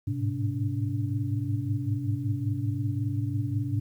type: tone cluster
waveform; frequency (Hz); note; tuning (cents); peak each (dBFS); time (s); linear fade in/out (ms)
sine; 100 / 104.9 / 110.3 / 128.6 / 288.3; G2 / G#2 / A2 / C3 / D4; +35 / +18 / +5 / -30 / -32; -38 / -30 / -33 / -31 / -34; 0.07-3.8; 10
effects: 10-bit